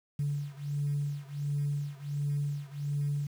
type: beating tone pair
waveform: sine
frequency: 143.5 / 144.9 Hz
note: D3 / D3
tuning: -40 / -23 cents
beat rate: 1.4 Hz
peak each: -32 / -33 dBFS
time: 0.19-3.27 s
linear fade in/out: 5 ms
effects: tanh soft clip ceiling -23 dBFS + 9-bit